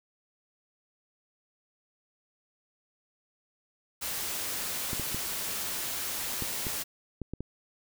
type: noise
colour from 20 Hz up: white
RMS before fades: -34 dBFS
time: 4.01-6.84 s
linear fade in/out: 20 ms
type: clicks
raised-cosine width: 3 ms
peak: -22 dBFS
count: 8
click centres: 4.932 / 4.997 / 5.146 / 6.423 / 6.668 / 7.217 / 7.336 / 7.406 s
effects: none